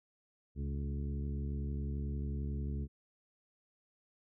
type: harmonic tone with a mistuned harmonic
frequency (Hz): 71.2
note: C#2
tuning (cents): +47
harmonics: 1 / 2 / 3 / 4 / 5 / 6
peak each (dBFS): -36 / -41 / -44 / -50 / -53 / -54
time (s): 0.55-2.88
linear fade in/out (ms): 50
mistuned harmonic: 2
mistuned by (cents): -52
effects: none